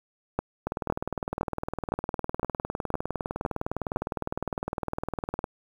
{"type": "two click trains", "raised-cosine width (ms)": 1, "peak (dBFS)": [-15, -11], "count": [95, 8], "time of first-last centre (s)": [[0.67, 5.442], [0.39, 3.961]], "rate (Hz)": [19.7, 1.96], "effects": ["8-bit"]}